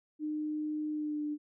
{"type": "tone with pitch glide", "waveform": "sine", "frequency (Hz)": [304.2, 297.9], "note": ["D#4", "D4"], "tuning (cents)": [-39, 25], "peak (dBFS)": -32, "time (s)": [0.19, 1.38], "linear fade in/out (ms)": 50, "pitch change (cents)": -36, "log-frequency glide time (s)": [0.9, 1.24], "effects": []}